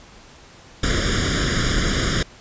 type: noise with comb filter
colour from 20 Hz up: pink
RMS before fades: -20 dBFS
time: 0.83-2.23 s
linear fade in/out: 5 ms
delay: 0.58 ms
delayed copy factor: +0.95
effects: pink hiss -46 dBFS RMS until 2.4 s + resampled to 16000 Hz